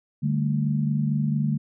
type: chord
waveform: sine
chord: D suspended fourth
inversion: none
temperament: just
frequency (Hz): 146.83 / 195.78 / 220.2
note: D3 / G3 / A3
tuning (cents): 0 / -2 / +2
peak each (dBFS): -23 / -29 / -26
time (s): 0.22-1.58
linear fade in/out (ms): 20
effects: none